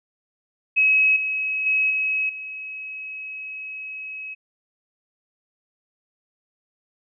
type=tone with level steps; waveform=sine; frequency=2559 Hz; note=D#7; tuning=48 cents sharp; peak=-14 / -22 / -17 / -20 / -31 dBFS; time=0.76-4.35 s; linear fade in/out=20 ms; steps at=1.16 / 1.66 / 1.9 / 2.29 s; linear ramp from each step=5 ms; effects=none